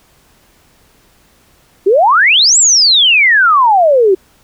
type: exponential two-way sweep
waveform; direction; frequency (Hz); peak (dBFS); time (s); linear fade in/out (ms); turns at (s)
sine; up then down; 362.1 to 7902 to 362.1; -5; 1.86-4.15; 10; 2.58
effects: pink hiss -50 dBFS RMS until 4.43 s